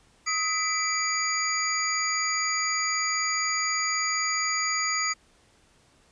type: tone cluster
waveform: sine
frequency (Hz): 1266 / 2001 / 2325 / 4774 / 6730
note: D#6 / B6 / D7 / D8 / G#8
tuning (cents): +30 / +22 / -18 / +28 / +22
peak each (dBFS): -30 / -30 / -34 / -31 / -30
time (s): 0.26-5.14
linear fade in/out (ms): 20
effects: pink hiss -61 dBFS RMS until 6.11 s + resampled to 22050 Hz